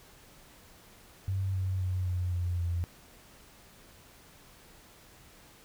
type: tone with pitch steps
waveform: sine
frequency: 96.1 / 94.07 / 92.08 / 90.13 / 88.23 / 86.36 Hz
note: G2 / F#2 / F#2 / F#2 / F2 / F2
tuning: -34 / +29 / -8 / -45 / +18 / -19 cents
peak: -28 dBFS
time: 1.28-2.84 s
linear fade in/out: 0 ms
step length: 260 ms
effects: pink hiss -56 dBFS RMS until 5.64 s